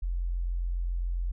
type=tone; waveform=sine; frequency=43.65 Hz; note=F1; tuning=in tune; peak=-27 dBFS; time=0.02-1.32 s; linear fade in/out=10 ms; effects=none